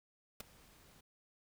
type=noise with ADSR envelope; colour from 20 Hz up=pink; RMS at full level=-39 dBFS; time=0.4-1.01 s; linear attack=4 ms; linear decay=10 ms; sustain=-24 dB; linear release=9 ms; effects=none